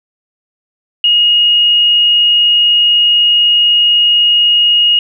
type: tone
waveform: sine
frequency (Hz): 2872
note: F7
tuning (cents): +48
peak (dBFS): -6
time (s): 1.04-4.99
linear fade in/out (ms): 2
effects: none